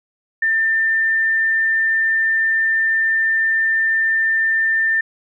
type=tone; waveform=sine; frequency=1793 Hz; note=A6; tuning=32 cents sharp; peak=-14 dBFS; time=0.42-5.01 s; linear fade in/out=5 ms; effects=none